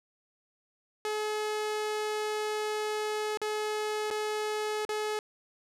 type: tone with dropouts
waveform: sawtooth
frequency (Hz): 426.1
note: G#4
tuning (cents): +44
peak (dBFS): -26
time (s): 1.05-5.19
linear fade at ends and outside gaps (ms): 1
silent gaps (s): 3.373-3.416 / 4.103-4.11 / 4.851-4.891
effects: low-pass 10000 Hz 12 dB/octave